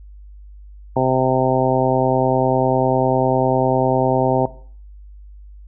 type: harmonic tone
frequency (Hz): 130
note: C3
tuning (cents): -11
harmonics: 1 / 2 / 3 / 4 / 5 / 6 / 7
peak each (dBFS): -22 / -22 / -22 / -22 / -22 / -22 / -22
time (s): 0.96-4.46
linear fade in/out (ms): 5
effects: noise-tail reverb RT60 0.5 s tail -18 dB re dry + added 50 Hz sine -37 dBFS peak until 5.67 s